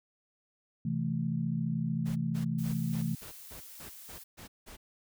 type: chord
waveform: sine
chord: A minor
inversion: first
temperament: equal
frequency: 130.81 / 164.81 / 220 Hz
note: C3 / E3 / A3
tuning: 0 / 0 / 0 cents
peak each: -35 / -32 / -34 dBFS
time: 0.85-3.15 s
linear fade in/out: 5 ms
type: noise bursts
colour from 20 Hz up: pink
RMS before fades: -48 dBFS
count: 10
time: 2.05-4.77 s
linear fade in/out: 20 ms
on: 110 ms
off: 180 ms
type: noise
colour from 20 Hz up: blue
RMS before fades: -49 dBFS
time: 2.58-4.24 s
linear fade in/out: 10 ms
effects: none